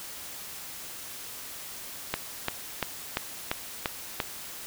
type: click train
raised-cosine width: 0.3 ms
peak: -10 dBFS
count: 7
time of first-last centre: 2.14-4.202 s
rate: 2.91 Hz
effects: white hiss -41 dBFS RMS until 4.66 s